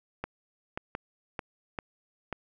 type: clicks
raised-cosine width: 0.5 ms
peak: -18 dBFS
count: 6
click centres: 0.24 / 0.775 / 0.951 / 1.392 / 1.788 / 2.327 s
effects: none